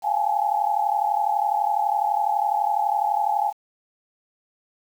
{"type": "tone cluster", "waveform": "sine", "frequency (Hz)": [701, 799, 839, 871], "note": ["F5", "G5", "G#5", "A5"], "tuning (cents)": [6, 33, 17, -18], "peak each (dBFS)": [-29, -24, -23, -27], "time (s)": [0.02, 3.53], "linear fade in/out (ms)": 50, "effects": ["8-bit"]}